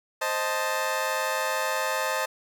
20% pulse chord, A diminished, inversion first, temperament equal, 523.3 / 622.3 / 880 Hz, C5 / Eb5 / A5, 0 / 0 / 0 cents, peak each -25 dBFS, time 0.21-2.26 s, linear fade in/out 10 ms, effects none

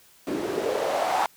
white noise with band-pass filter sweep, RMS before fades -26 dBFS, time 0.27-1.26 s, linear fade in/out 0 ms, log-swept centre 290 to 870 Hz, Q 4.4, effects white hiss -56 dBFS RMS until 1.36 s

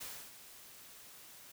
white noise with ADSR envelope, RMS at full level -44 dBFS, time 0-1.52 s, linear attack 16 ms, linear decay 290 ms, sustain -11 dB, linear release 8 ms, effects none

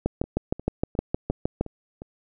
two click trains, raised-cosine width 2 ms, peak -9 / -23 dBFS, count 11 / 6, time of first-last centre 0.06-1.61 / 0.24-2.019 s, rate 6.45 / 2.81 Hz, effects none

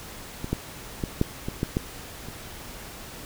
clicks, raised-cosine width 3 ms, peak -18 / -11 / -13 / -7 / -16 / -11 / -10 / -23 dBFS, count 8, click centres 0.444 / 0.53 / 1.038 / 1.214 / 1.485 / 1.631 / 1.769 / 2.286 s, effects pink hiss -41 dBFS RMS until 3.25 s

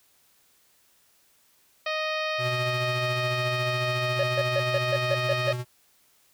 harmonic tone, 622.3 Hz, D#5, in tune, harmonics 1 / 2 / 3 / 4 / 5 / 6 / 7 / 8 / 9, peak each -30 / -33 / -34 / -33 / -39 / -39 / -41 / -45 / -48 dBFS, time 1.86-5.53 s, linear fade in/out 5 ms
square tone with tremolo, 123.47 Hz, B2, in tune, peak -28 dBFS, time 2.38-5.65 s, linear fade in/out 50 ms, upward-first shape sine, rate 14 Hz, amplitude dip 40%
triangle tone bursts, 569 Hz, C#5, 45 cents sharp, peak -20 dBFS, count 8, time 4.19-5.514 s, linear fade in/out 5 ms, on 43 ms, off 140 ms
effects white hiss -63 dBFS RMS until 6.33 s

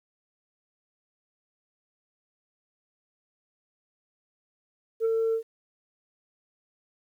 sine tone with ADSR envelope, 450.6 Hz, A4, 41 cents sharp, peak -18 dBFS, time 5-5.43 s, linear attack 51 ms, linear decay 18 ms, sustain -3 dB, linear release 94 ms, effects tanh soft clip ceiling -20 dBFS + 10-bit

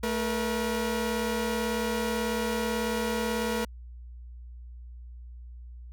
sawtooth tone pair together, 220.2 / 478.6 Hz, A3 / A#4, +2 / +46 cents, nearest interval octave + minor second, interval 1344 cents, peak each -26 dBFS, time 0.03-3.65 s, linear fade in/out 5 ms, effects added 60 Hz sine -41 dBFS peak until 5.92 s

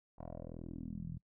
10% pulse tone with low-pass filter sweep, 41.52 Hz, E1, 13 cents sharp, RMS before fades -45 dBFS, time 0.18-1.18 s, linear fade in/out 10 ms, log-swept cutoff 840 to 140 Hz, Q 3.7, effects noise-tail reverb RT60 0.1 s tail -23 dB re dry

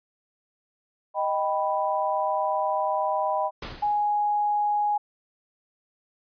sine chord, Eb augmented, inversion none, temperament equal, 622.3 / 784 / 987.8 Hz, Eb5 / G5 / B5, 0 / 0 / 0 cents, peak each -27 dBFS, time 1.14-3.51 s, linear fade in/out 50 ms
pink noise with exponential decay, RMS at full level -32 dBFS, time 3.62-4.18 s, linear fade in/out 5 ms, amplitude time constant 120 ms
sine tone, 830.6 Hz, G#5, in tune, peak -21 dBFS, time 3.82-4.98 s, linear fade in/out 10 ms
effects resampled to 11025 Hz

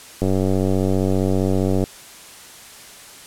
click train, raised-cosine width 2 ms, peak -7 dBFS, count 155, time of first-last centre 0.22-1.839 s, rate 95.1 Hz, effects white hiss -41 dBFS RMS until 3.26 s + low-pass 11000 Hz 12 dB/octave

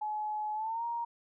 sine tone with pitch glide, 850 to 937.7 Hz, G#5 to A#5, +40 to +10 cents, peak -32 dBFS, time 0.01-1.05 s, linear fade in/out 10 ms, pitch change +170 cents, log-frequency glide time 0.54-0.84 s, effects none

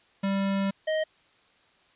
square tone pair in turn, 196 / 626.4 Hz, G3 / D#5, 0 / +11 cents, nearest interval octave + minor sixth, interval 2011 cents, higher second, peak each -25 dBFS, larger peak neither, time 0.23-0.71 / 0.87-1.04 s, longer first, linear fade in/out 10 ms, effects white hiss -62 dBFS RMS until 1.95 s + resampled to 8000 Hz

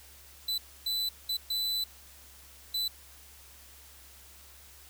45% pulse tone bursts at uneven times, 3995 Hz, B7, 19 cents sharp, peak -29 dBFS, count 5, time 0.48-0.58 / 0.86-1.09 / 1.29-1.37 / 1.5-1.84 / 2.74-2.88 s, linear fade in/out 5 ms, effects added 68 Hz sine -57 dBFS peak until 4.89 s + white hiss -54 dBFS RMS until 4.89 s

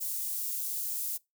white high-pass noise, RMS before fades -34 dBFS, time 0-1.18 s, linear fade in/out 20 ms, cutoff 9100 Hz, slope 12 dB/octave, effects noise-tail reverb RT60 0.2 s tail -23 dB re dry

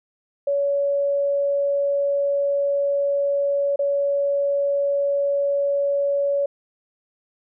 sine tone with dropouts, 564 Hz, C#5, 30 cents sharp, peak -18 dBFS, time 0.47-6.46 s, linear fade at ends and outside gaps 5 ms, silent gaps 3.76-3.791 s, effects none

